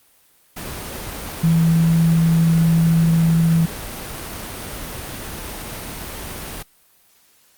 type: tone in noise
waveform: sine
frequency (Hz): 164.81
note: E3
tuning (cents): 0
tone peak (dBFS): -12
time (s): 1.43-3.66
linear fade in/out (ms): 10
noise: pink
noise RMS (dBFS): -30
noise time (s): 0.56-6.63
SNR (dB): +15
effects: white hiss -56 dBFS RMS until 7.57 s + Opus 32 kbps